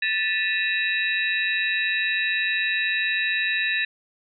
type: tone cluster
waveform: sine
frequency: 1761 / 1952 / 2485 / 2669 / 3851 Hz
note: A6 / B6 / D#7 / E7 / B7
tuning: +1 / -21 / -3 / +21 / -44 cents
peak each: -24 / -33 / -30 / -28 / -29 dBFS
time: 0.02-3.85 s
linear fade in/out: 5 ms
effects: none